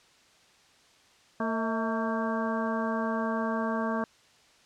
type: harmonic tone with a mistuned harmonic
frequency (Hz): 226.3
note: A3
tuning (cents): +49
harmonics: 1 / 2 / 3 / 4 / 5 / 6 / 7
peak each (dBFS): -30 / -36 / -34 / -37 / -35 / -45 / -38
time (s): 1.4-4.04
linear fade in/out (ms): 2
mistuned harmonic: 3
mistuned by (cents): -76
effects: white hiss -60 dBFS RMS until 4.65 s + low-pass 6000 Hz 12 dB/octave